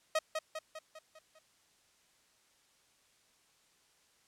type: tone with echo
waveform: sawtooth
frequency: 630 Hz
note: D#5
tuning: 21 cents sharp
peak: -24 dBFS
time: 0.15-0.19 s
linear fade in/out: 5 ms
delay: 200 ms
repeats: 6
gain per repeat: -5 dB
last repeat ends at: 1.39 s
effects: white hiss -69 dBFS RMS until 4.27 s + low-pass 9000 Hz 12 dB/octave